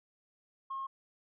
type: tone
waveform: sine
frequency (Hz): 1077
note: C6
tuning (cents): +50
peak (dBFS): -35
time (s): 0.7-0.87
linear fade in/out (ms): 10
effects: tanh soft clip ceiling -31 dBFS